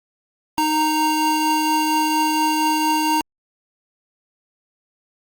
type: tone pair together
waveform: square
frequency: 310.6 / 927.5 Hz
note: D#4 / A#5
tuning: -3 / -9 cents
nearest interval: octave + perfect fifth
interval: 1894 cents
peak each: -22 / -19 dBFS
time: 0.58-3.21 s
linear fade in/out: 0 ms
effects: Opus 48 kbps